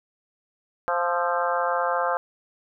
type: harmonic tone with a mistuned harmonic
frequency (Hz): 174.61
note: F3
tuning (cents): 0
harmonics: 3 / 4 / 5 / 6 / 7 / 8 / 9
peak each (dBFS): -27 / -28 / -29 / -30 / -30 / -31 / -32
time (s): 0.88-2.17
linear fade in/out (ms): 0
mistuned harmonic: 8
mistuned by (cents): -64
effects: none